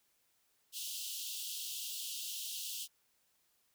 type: high-pass noise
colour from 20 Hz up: pink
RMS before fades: -42 dBFS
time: 0.72-2.88 s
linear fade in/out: 50 ms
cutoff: 2800 Hz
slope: 96 dB/octave
effects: white hiss -75 dBFS RMS until 3.74 s